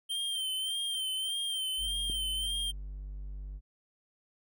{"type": "tone with vibrato", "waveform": "square", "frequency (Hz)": 3136, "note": "G7", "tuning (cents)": 0, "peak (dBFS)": -32, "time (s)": [0.09, 2.72], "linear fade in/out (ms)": 20, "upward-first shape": "sine", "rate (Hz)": 1.7, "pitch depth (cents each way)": 47}
{"type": "tone", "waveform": "triangle", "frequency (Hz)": 49, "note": "G1", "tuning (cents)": 0, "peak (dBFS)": -36, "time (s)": [1.77, 3.61], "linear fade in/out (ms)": 50}
{"type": "click", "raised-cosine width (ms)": 3, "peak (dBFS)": -29, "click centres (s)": 2.099}
{"effects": []}